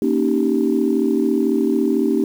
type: chord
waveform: sine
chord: Eb dominant seventh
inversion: second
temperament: equal with one note detuned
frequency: 233.1 / 277.2 / 311.1 / 389.1 Hz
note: Bb3 / Db4 / Eb4 / G4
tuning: 0 / 0 / 0 / -13 cents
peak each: -20 dBFS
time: 0.02-2.24 s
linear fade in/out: 2 ms
effects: tanh soft clip ceiling -5 dBFS + 7-bit